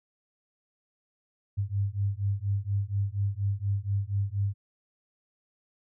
sine beating tone pair, 98 / 102.2 Hz, G2 / G#2, 0 / -27 cents, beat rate 4.2 Hz, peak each -29 / -29 dBFS, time 1.57-4.54 s, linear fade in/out 20 ms, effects none

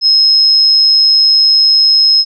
sine tone, 5150 Hz, E8, 41 cents flat, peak -5 dBFS, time 0.01-2.25 s, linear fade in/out 50 ms, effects none

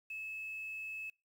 sine tone with quantisation, 2600 Hz, E7, 24 cents flat, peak -40 dBFS, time 0.1-1.1 s, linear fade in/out 5 ms, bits 10, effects noise-tail reverb RT60 0.3 s tail -25 dB re dry

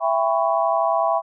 sine chord, C# half-diminished seventh, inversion first, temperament just, 665.2 / 798.3 / 997.9 / 1108.7 Hz, E5 / G5 / B5 / C#6, +16 / +31 / +18 / 0 cents, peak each -20 / -23 / -24 / -25 dBFS, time 0-1.22 s, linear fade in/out 50 ms, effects none

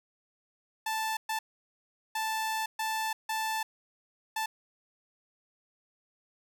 sawtooth tone bursts at uneven times, 880 Hz, A5, in tune, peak -26 dBFS, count 6, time 0.86-1.17 / 1.29-1.39 / 2.15-2.66 / 2.79-3.13 / 3.29-3.63 / 4.36-4.46 s, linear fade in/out 5 ms, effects none

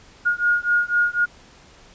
sine beating tone pair, 1430 / 1434 Hz, F6 / F6, +41 / +45 cents, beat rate 4 Hz, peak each -20 dBFS, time 0.25-1.26 s, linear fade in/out 20 ms, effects pink hiss -49 dBFS RMS until 1.94 s + resampled to 16000 Hz

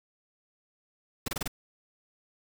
pink noise bursts, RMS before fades -31 dBFS, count 5, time 1.26-1.478 s, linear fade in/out 5 ms, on 22 ms, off 27 ms, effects none

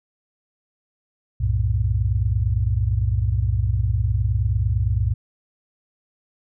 sine tone cluster, 63.6 / 92.7 / 112.3 Hz, C2 / F#2 / A2, -48 / +4 / +36 cents, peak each -22 dBFS, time 1.4-5.14 s, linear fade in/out 10 ms, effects none

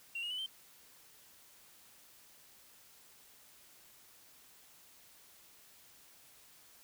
sine tone with pitch steps, 2750 / 2868 / 2992 / 3121 Hz, F7 / F7 / F#7 / G7, -27 / +45 / +19 / -8 cents, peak -35 dBFS, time 0.15-0.462 s, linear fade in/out 5 ms, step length 78 ms, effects tanh soft clip ceiling -35 dBFS + white hiss -61 dBFS RMS until 6.83 s

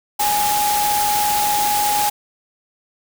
sine tone in noise, 830.6 Hz, G#5, in tune, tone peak -17 dBFS, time 0.19-2.1 s, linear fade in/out 10 ms, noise white, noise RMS -22 dBFS, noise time 0.19-2.1 s, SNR +2 dB, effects none

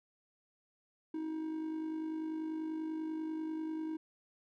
triangle tone with amplitude modulation, 316.3 Hz, D#4, 29 cents sharp, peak -32 dBFS, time 1.14-3.97 s, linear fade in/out 5 ms, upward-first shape sine, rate 50.2 Hz, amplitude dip 45%, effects none

